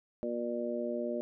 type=harmonic tone; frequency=119.3 Hz; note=A#2; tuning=41 cents sharp; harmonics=2 / 3 / 4 / 5; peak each=-37 / -38 / -40 / -36 dBFS; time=0.23-1.21 s; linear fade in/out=0 ms; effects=none